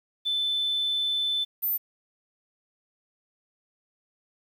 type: tone pair in turn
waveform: sine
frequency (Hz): 3520 / 14080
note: A7 / A9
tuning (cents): 0 / 0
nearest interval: 2 octaves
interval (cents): 2400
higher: second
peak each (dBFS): -23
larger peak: neither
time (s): 0.25-1.45 / 1.62-1.78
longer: first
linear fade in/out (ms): 20
effects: tanh soft clip ceiling -19 dBFS + 9-bit

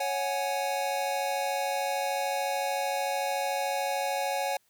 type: chord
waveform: square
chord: C# suspended fourth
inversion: none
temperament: equal with one note detuned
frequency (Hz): 554.4 / 740 / 833.5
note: C#5 / F#5 / G#5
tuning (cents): 0 / 0 / +6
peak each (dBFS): -33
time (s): 0-4.57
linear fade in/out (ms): 5
effects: white hiss -69 dBFS RMS until 4.69 s

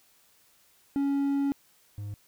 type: tone pair in turn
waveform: triangle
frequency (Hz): 279.3 / 102.85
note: C#4 / G#2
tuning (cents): +13 / -16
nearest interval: octave + perfect fourth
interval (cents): 1729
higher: first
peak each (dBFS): -22 / -32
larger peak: first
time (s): 0.96-1.52 / 1.98-2.14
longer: first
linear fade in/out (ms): 0
effects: white hiss -63 dBFS RMS until 2.27 s

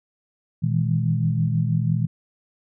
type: tone cluster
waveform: sine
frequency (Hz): 118.2 / 158.9 / 165.1 / 206.5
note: A#2 / D#3 / E3 / G#3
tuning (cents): +24 / +37 / +3 / -10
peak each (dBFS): -22 / -22 / -28 / -30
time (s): 0.62-2.07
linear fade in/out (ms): 20
effects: none

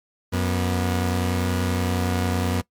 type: tone pair together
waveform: sawtooth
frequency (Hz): 90.65 / 242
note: F#2 / B3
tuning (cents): -35 / -35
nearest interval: octave + perfect fourth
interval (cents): 1700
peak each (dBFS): -18 / -22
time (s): 0.32-2.62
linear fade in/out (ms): 20
effects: noise-tail reverb RT60 0.1 s tail -21 dB re dry + MP3 96 kbps

